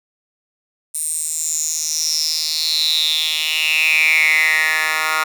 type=tone with high-pass filter sweep; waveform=10% pulse; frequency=156.7 Hz; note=D#3; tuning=13 cents sharp; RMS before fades=-18 dBFS; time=0.94-5.24 s; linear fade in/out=10 ms; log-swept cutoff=9200 to 1400 Hz; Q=8.1; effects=none